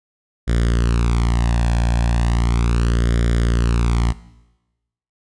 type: tone with flanger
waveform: sawtooth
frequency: 58.2 Hz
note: A#1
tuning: 2 cents flat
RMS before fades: -17 dBFS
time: 0.47-4.13 s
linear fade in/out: 20 ms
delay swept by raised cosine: 0.57 to 1.2 ms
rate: 0.36 Hz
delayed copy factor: +0.75
effects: noise-tail reverb RT60 1.0 s tail -18 dB re dry + resampled to 22050 Hz